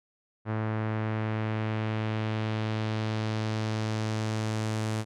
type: tone with low-pass filter sweep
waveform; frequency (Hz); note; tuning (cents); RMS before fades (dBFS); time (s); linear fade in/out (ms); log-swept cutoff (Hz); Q
sawtooth; 109.2; A2; -13; -30; 0.45-5.05; 50; 1600 to 8900; 1.2
effects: none